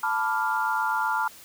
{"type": "chord", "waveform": "sine", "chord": "B half-diminished seventh", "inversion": "third", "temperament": "equal", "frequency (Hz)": [880, 987.8, 1174.7, 1396.9], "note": ["A5", "B5", "D6", "F6"], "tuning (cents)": [0, 0, 0, 0], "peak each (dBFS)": [-27, -29, -33, -27], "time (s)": [0.03, 1.28], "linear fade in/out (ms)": 5, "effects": ["white hiss -48 dBFS RMS until 1.44 s"]}